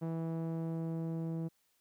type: tone with low-pass filter sweep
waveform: sawtooth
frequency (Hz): 163.8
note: E3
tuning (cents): -11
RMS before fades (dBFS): -37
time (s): 0.01-1.49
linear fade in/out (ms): 20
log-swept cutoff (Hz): 750 to 430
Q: 0.73
effects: white hiss -75 dBFS RMS until 1.8 s